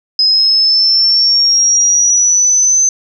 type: exponential sweep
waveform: sine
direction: up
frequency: 5060 to 6190 Hz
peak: -7 dBFS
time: 0.19-2.89 s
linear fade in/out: 2 ms
effects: none